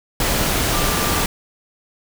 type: tone in noise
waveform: sine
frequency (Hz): 1184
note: D6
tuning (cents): +14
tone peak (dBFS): -27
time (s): 0.74-1.24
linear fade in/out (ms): 2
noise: pink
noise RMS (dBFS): -19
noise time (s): 0.2-1.26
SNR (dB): -11
effects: none